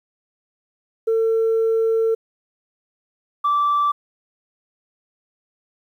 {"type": "tone pair in turn", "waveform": "sine", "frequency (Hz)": [450, 1165.1], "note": ["A4", "D6"], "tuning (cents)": [39, -14], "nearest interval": "octave + major third", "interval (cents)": 1647, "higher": "second", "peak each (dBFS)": -14, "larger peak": "neither", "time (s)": [[1.07, 2.15], [3.44, 3.92]], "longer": "first", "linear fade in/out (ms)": 10, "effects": ["tanh soft clip ceiling -13 dBFS", "9-bit"]}